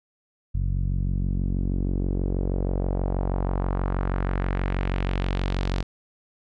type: tone with low-pass filter sweep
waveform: sawtooth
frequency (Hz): 46.25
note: F#1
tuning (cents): 0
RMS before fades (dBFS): -25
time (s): 0.54-5.83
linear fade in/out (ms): 10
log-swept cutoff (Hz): 120 to 4800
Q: 1.5
effects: none